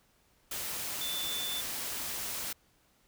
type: tone in noise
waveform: sine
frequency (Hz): 3520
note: A7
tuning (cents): 0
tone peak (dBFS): -35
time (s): 1.01-1.61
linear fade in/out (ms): 5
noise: white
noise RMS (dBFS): -37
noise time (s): 0.51-2.53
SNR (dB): -1
effects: pink hiss -68 dBFS RMS until 3.07 s